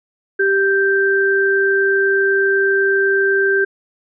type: tone pair together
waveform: sine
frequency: 392 / 1568 Hz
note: G4 / G6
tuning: 0 / 0 cents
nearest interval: 2 octaves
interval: 2400 cents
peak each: -15 dBFS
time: 0.39-3.65 s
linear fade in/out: 10 ms
effects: none